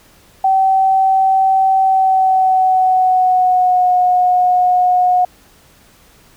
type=tone with pitch glide; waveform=sine; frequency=767 to 726 Hz; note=G5 to F#5; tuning=-38 to -33 cents; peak=-9 dBFS; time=0.44-5.25 s; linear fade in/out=5 ms; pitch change=-95 cents; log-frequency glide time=1.81-3.93 s; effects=pink hiss -48 dBFS RMS until 6.36 s